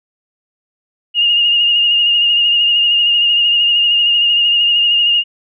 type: tone with vibrato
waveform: sine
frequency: 2840 Hz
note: F7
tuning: 28 cents sharp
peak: -9 dBFS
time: 1.14-5.24 s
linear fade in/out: 50 ms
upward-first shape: triangle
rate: 13 Hz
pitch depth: 35 cents each way
effects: none